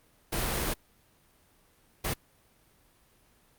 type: noise bursts at uneven times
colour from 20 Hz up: pink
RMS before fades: -30 dBFS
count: 2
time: 0.32-0.74 / 2.04-2.14 s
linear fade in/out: 10 ms
effects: pink hiss -64 dBFS RMS until 3.58 s + Opus 32 kbps